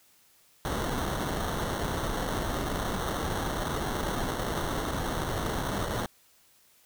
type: noise with sample-and-hold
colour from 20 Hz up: pink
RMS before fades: -31 dBFS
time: 0.65-6.06 s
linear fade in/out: 0 ms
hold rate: 2450 Hz
effects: white hiss -62 dBFS RMS until 6.85 s